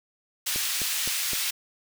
pink high-pass noise, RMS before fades -28 dBFS, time 0.46-1.51 s, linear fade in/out 10 ms, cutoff 2600 Hz, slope 12 dB/octave
click train, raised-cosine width 2 ms, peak -23 dBFS, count 4, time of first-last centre 0.56-1.333 s, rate 3.88 Hz
effects none

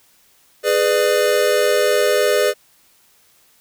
square chord, G# diminished, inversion none, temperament just, 415.3 / 498.4 / 598 Hz, G#4 / B4 / D5, 0 / +16 / +31 cents, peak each -19 dBFS, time 0.63-2.54 s, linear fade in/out 50 ms, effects white hiss -55 dBFS RMS until 3.6 s

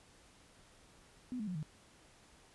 sine tone with pitch steps, 250 / 212.7 / 180.91 / 153.89 Hz, B3 / G#3 / F#3 / D#3, +21 / +42 / -39 / -19 cents, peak -37 dBFS, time 1.32-1.628 s, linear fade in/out 0 ms, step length 77 ms, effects pink hiss -63 dBFS RMS until 2.54 s + resampled to 24000 Hz

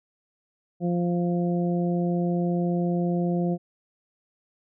harmonic tone, 174.61 Hz, F3, in tune, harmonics 1 / 2 / 3 / 4, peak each -23 / -29 / -33 / -35 dBFS, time 0.8-3.58 s, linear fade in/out 50 ms, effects none

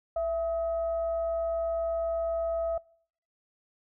sine tone with frequency modulation, 664 Hz, E5, 12 cents sharp, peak -26 dBFS, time 0.16-2.78 s, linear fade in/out 5 ms, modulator 604 Hz, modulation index 0.25, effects noise-tail reverb RT60 0.6 s tail -25 dB re dry

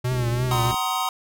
square tone with vibrato, 122.6 Hz, B2, 12 cents flat, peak -22 dBFS, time 0.04-0.72 s, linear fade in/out 10 ms, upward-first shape triangle, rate 3 Hz, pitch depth 80 cents each way
click train, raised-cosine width 3 ms, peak -22 dBFS, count 43, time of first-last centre 0.12-0.743 s, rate 67.4 Hz
square chord, C half-diminished seventh, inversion second, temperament just, 753.5 / 941.9 / 1046.5 / 1255.8 Hz, Gb5 / Bb5 / C6 / Eb6, +31 / +18 / 0 / +16 cents, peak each -29 dBFS, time 0.51-1.09 s, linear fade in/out 2 ms
effects none

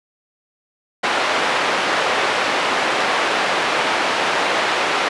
pink band-pass noise, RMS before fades -19 dBFS, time 1.03-5.09 s, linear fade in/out 10 ms, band 530 to 3000 Hz, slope 12 dB/octave, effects resampled to 24000 Hz

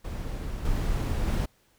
brown noise with level steps, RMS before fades -33 / -27 / -25 dBFS, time 0.04-1.46 s, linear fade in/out 10 ms, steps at 0.65 / 1.27 s, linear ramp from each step 5 ms, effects pink hiss -65 dBFS RMS until 1.78 s

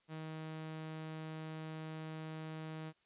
sawtooth tone, 157.9 Hz, D#3, 26 cents sharp, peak -39 dBFS, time 0.08-2.93 s, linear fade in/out 50 ms, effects white hiss -75 dBFS RMS until 3.05 s + resampled to 8000 Hz

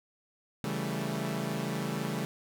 sawtooth chord, A dominant seventh, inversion first, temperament equal, 138.59 / 164.81 / 196 / 220 Hz, C#3 / E3 / G3 / A3, 0 / 0 / 0 / 0 cents, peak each -33 dBFS, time 0.64-2.25 s, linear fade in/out 0 ms, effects none

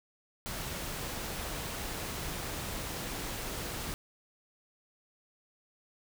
pink noise, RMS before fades -38 dBFS, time 0.46-3.94 s, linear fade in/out 0 ms, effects none

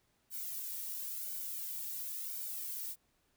violet noise with flanger, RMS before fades -41 dBFS, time 0.3-2.96 s, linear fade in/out 50 ms, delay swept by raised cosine 1.3 to 2.16 ms, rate 0.96 Hz, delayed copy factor +1, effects pink hiss -75 dBFS RMS until 3.36 s

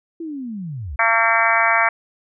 sine linear sweep, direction down, 339.9 to 57.2 Hz, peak -26 dBFS, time 0.2-0.96 s, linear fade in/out 5 ms
harmonic tone, 227.4 Hz, A#3, 43 cents flat, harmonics 3 / 4 / 5 / 6 / 7 / 8 / 9 / 10, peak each -22 / -22 / -22 / -22 / -22 / -22 / -22 / -22 dBFS, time 0.99-1.89 s, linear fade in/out 5 ms
effects none

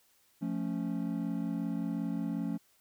triangle chord, F augmented, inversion none, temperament equal, 174.61 / 220 / 277.2 Hz, F3 / A3 / C#4, 0 / 0 / 0 cents, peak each -34 dBFS, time 0.41-2.58 s, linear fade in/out 20 ms, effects white hiss -68 dBFS RMS until 2.8 s

